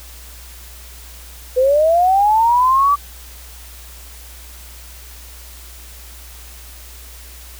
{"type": "linear sweep", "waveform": "sine", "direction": "up", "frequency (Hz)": [493.9, 1166], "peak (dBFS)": -10, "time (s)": [1.56, 2.96], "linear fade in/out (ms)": 20, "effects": ["added 60 Hz sine -37 dBFS peak until 7.59 s", "white hiss -40 dBFS RMS until 7.59 s"]}